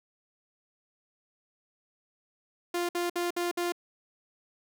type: tone bursts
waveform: sawtooth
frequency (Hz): 349.2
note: F4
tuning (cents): 0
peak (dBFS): -24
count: 5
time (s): 2.74-3.722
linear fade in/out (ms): 5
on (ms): 150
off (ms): 58
effects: none